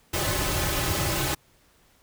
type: noise with comb filter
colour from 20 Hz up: pink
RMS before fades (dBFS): -26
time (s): 0.13-1.35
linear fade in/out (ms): 10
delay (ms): 4.3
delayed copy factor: -0.85
effects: pink hiss -61 dBFS RMS until 2.02 s